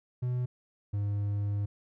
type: tone pair in turn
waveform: triangle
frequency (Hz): 124.4 / 101.94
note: B2 / G#2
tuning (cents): +13 / -32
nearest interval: minor third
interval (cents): 345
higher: first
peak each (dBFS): -26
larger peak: neither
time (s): 0.22-0.46 / 0.93-1.66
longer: second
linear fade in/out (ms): 10
effects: none